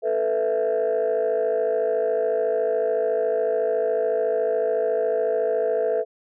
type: chord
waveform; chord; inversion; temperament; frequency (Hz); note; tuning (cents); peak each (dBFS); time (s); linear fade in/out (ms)
sine; A suspended second; none; equal; 440 / 493.9 / 659.3; A4 / B4 / E5; 0 / 0 / 0; -22 / -23 / -23; 0.02-6.05; 50
effects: tanh soft clip ceiling -15 dBFS